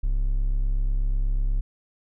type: tone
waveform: triangle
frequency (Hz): 34.09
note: C#1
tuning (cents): -28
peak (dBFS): -18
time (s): 0.03-1.61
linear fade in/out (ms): 10
effects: none